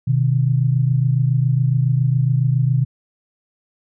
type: tone pair together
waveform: sine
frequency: 125.98 / 153.2 Hz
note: B2 / D#3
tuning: +35 / -27 cents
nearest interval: minor third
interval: 338 cents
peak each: -15 / -19 dBFS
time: 0.07-2.85 s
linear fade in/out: 10 ms
effects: none